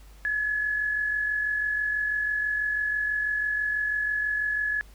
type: tone with amplitude modulation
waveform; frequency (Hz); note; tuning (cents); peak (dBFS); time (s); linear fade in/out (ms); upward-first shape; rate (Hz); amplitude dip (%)
sine; 1700; G#6; +40; -22; 0.25-4.81; 0; sine; 46.1; 45
effects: added 50 Hz sine -47 dBFS peak until 4.94 s + pink hiss -57 dBFS RMS until 4.94 s

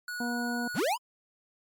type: tone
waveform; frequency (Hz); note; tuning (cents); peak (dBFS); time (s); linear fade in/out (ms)
square; 1462; F#6; -21; -35; 0.08-0.8; 2
type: harmonic tone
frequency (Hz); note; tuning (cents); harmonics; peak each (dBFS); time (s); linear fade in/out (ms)
240; B3; -49; 1 / 2 / 3 / 4; -31 / -41 / -38 / -44; 0.2-0.68; 5
type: linear sweep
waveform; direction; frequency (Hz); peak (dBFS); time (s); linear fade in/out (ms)
square; up; 84.6 to 1043; -26; 0.74-0.98; 50
effects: MP3 96 kbps

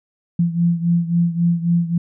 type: beating tone pair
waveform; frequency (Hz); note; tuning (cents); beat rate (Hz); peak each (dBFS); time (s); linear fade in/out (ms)
sine; 169.9 / 173.6; F3 / F3; -47 / -10; 3.7; -16 / -20; 0.39-1.98; 5
effects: none

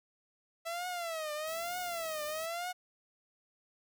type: tone with vibrato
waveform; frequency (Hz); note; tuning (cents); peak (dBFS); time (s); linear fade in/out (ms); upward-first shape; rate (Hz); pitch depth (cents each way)
sawtooth; 659.3; E5; 0; -32; 0.65-2.73; 20; triangle; 1.1; 180
type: band-stop noise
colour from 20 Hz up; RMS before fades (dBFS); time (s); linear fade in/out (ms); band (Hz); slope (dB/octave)
white; -48; 1.47-2.46; 5; 690 to 4800; 48
effects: none

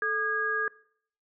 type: tone cluster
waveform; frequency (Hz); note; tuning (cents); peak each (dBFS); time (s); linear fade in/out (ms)
sine; 437.4 / 1216 / 1645; A4 / D#6 / G#6; -10 / -40 / -17; -34 / -33 / -27; 0.02-0.68; 2
effects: noise-tail reverb RT60 0.6 s tail -21 dB re dry

